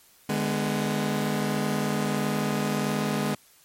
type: chord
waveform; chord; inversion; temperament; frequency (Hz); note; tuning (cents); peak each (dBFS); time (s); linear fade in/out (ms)
sawtooth; G# diminished; second; just; 149.51 / 207.7 / 249.2; D3 / G#3 / B3; +31 / 0 / +16; -26 / -23 / -27; 0.29-3.35; 5
effects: white hiss -57 dBFS RMS until 3.64 s + MP3 64 kbps